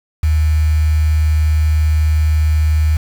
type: tone with quantisation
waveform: sine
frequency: 77.3 Hz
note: D#2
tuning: 11 cents flat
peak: -10 dBFS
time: 0.23-2.97 s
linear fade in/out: 5 ms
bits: 5
effects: none